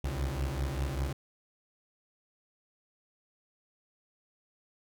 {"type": "beating tone pair", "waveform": "30% pulse", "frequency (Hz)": [65.41, 70.51], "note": ["C2", "C#2"], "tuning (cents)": [0, 30], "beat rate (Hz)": 5.1, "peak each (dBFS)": -31, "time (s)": [0.04, 1.13], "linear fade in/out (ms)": 5, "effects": []}